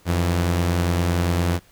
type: tone pair together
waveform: sawtooth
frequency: 87.41 / 164.81 Hz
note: F2 / E3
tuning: +2 / 0 cents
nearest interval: major seventh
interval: 1098 cents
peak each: -15 / -24 dBFS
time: 0.05-1.6 s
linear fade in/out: 50 ms
effects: pink hiss -55 dBFS RMS until 1.71 s